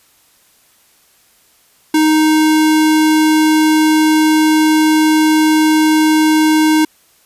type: tone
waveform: square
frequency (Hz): 311.1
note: D#4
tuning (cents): 0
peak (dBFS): -9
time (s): 1.94-6.85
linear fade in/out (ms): 5
effects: white hiss -52 dBFS RMS until 7.25 s + resampled to 32000 Hz